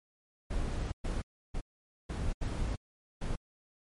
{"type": "noise bursts at uneven times", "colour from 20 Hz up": "brown", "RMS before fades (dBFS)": -33, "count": 6, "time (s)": [[0.5, 0.92], [1.04, 1.22], [1.54, 1.61], [2.09, 2.33], [2.41, 2.76], [3.21, 3.36]], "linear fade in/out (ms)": 10, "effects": ["MP3 48 kbps"]}